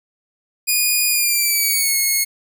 5% pulse tone with pitch glide, 2458 to 2177 Hz, D#7 to C#7, -22 to -32 cents, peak -6 dBFS, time 0.67-2.25 s, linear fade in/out 20 ms, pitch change -210 cents, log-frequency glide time 1.09-1.97 s, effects none

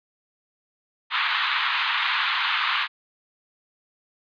pink band-pass noise, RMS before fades -24 dBFS, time 1.1-2.88 s, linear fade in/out 50 ms, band 970 to 3900 Hz, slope 48 dB/octave, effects resampled to 11025 Hz

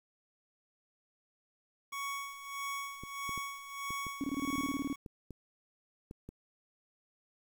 25% pulse tone with tremolo, 1115 Hz, C#6, 10 cents sharp, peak -32 dBFS, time 1.92-4.96 s, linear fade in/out 10 ms, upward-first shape sine, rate 1.6 Hz, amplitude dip 70%
clicks, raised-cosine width 3 ms, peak -32 dBFS, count 10, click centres 3.036 / 3.293 / 3.377 / 3.906 / 4.067 / 4.581 / 5.062 / 5.307 / 6.111 / 6.29 s
sine tone bursts, 277.2 Hz, C#4, in tune, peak -31 dBFS, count 14, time 4.21-4.928 s, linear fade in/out 0 ms, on 29 ms, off 24 ms
effects 10-bit

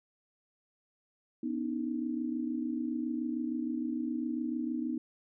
sine tone cluster, 246.7 / 285.9 / 312.7 Hz, B3 / D4 / D#4, -2 / -46 / +9 cents, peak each -34 / -40 / -35 dBFS, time 1.43-4.98 s, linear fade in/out 5 ms, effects none

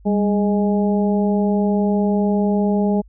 harmonic tone with a mistuned harmonic, 207.7 Hz, G#3, in tune, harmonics 1 / 2 / 3 / 4, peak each -16 / -22 / -26 / -28 dBFS, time 0.05-3.02 s, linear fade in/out 20 ms, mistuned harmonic 1, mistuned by -64 cents, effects added 50 Hz sine -43 dBFS peak until 3.08 s

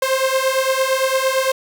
sawtooth beating tone pair, 523.3 / 532.1 Hz, C5 / C5, 0 / +29 cents, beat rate 8.8 Hz, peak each -15 dBFS, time 0.02-1.52 s, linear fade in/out 5 ms, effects none

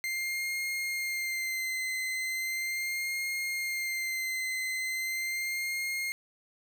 40% pulse tone with vibrato, 2093 Hz, C7, in tune, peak -30 dBFS, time 0.04-6.12 s, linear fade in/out 0 ms, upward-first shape sine, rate 0.38 Hz, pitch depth 33 cents each way, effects none

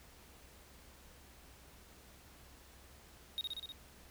triangle tone with echo, 3749 Hz, A#7, 9 cents sharp, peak -33 dBFS, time 3.38-3.41 s, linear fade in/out 0 ms, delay 62 ms, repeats 5, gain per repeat -2 dB, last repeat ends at 3.72 s, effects added 66 Hz sine -62 dBFS peak until 4.1 s + pink hiss -60 dBFS RMS until 4.1 s

